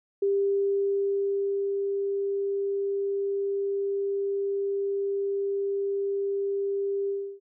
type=tone with ADSR envelope; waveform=sine; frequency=397.2 Hz; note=G4; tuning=23 cents sharp; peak=-21 dBFS; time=0.22-7.4 s; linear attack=6 ms; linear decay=1500 ms; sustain=-4 dB; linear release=310 ms; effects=none